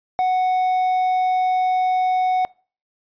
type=tone; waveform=triangle; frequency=740 Hz; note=F#5; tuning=in tune; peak=-14 dBFS; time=0.19-2.45 s; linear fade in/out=0 ms; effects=noise-tail reverb RT60 0.4 s tail -24 dB re dry + resampled to 11025 Hz